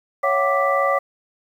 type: tone cluster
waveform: sine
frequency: 555 / 679 / 752 / 1173 / 1979 Hz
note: C#5 / F5 / F#5 / D6 / B6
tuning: +2 / -49 / +28 / -2 / +3 cents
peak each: -20 / -27 / -25 / -20 / -26 dBFS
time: 0.23-0.99 s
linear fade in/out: 10 ms
effects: 8-bit